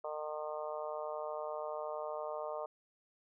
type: harmonic tone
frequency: 152.4 Hz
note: D#3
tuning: 36 cents flat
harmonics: 3 / 4 / 5 / 6 / 7 / 8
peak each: -45 / -40 / -47 / -48 / -47 / -49 dBFS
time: 0.04-2.66 s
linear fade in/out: 5 ms
effects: none